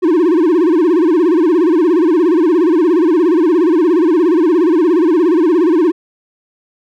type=tone with vibrato; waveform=triangle; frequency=335.6 Hz; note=E4; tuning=31 cents sharp; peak=-6 dBFS; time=0.02-5.92 s; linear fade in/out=20 ms; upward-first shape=sine; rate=17 Hz; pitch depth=180 cents each way; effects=none